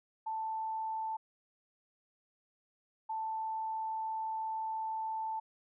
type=tone pair in turn; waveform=sine; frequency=883 / 883 Hz; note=A5 / A5; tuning=+6 / +6 cents; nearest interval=unison; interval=0 cents; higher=neither; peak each=-34 / -34 dBFS; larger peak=neither; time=0.26-1.17 / 3.09-5.4 s; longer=second; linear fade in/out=10 ms; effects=none